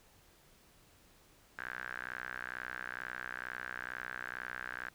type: tone with band-pass filter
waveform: sawtooth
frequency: 62.2 Hz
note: B1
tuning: 13 cents sharp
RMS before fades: -43 dBFS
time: 1.58-4.89 s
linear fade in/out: 5 ms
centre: 1600 Hz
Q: 8.1
effects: pink hiss -64 dBFS RMS until 4.94 s